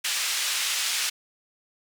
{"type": "band-pass noise", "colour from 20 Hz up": "pink", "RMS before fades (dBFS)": -27, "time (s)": [0.04, 1.1], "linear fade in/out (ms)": 10, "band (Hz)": [2400, 9000], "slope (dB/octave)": 12, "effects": []}